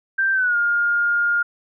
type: tone with pitch glide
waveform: sine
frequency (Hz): 1570 to 1415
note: G6 to F6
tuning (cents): +2 to +22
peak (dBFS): -16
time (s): 0.18-1.43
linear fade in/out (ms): 10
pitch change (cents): -180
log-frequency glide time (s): 0.33-0.56
effects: none